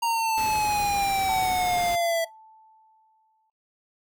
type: exponential sweep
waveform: square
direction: down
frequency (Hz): 932.3 to 659.3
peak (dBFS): -23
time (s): 0.02-2.25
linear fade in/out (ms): 10
type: noise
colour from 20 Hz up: pink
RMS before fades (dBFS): -36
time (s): 0.37-1.96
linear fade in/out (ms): 10
type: tone with exponential decay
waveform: sine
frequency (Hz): 878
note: A5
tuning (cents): -4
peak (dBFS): -28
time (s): 1.29-3.5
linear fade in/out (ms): 2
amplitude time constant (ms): 480
effects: noise-tail reverb RT60 0.2 s tail -21 dB re dry